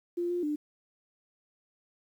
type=tone with pitch steps; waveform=sine; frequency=348.1 / 352.5 / 298.1 Hz; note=F4 / F4 / D4; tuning=-6 / +16 / +26 cents; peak=-28 dBFS; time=0.17-0.56 s; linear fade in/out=10 ms; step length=130 ms; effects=10-bit